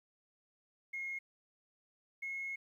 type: tone pair in turn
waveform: sine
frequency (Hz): 2153 / 2170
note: C7 / C#7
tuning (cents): +49 / -37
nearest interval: unison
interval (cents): 14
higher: second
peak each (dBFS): -37 / -37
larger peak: neither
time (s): 0.93-1.19 / 2.22-2.56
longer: second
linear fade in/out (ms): 10
effects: tanh soft clip ceiling -33 dBFS + 12-bit